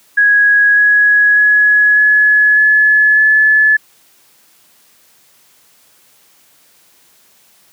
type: tone with pitch steps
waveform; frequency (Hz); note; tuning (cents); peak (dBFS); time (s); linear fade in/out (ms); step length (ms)
sine; 1661.2 / 1673.7 / 1686.3 / 1699 / 1711.9 / 1724.8; G#6 / G#6 / G#6 / G#6 / A6 / A6; 0 / +13 / +26 / +39 / -48 / -35; -6; 0.17-3.77; 10; 600
effects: white hiss -50 dBFS RMS until 7.72 s + high-pass 100 Hz 12 dB/octave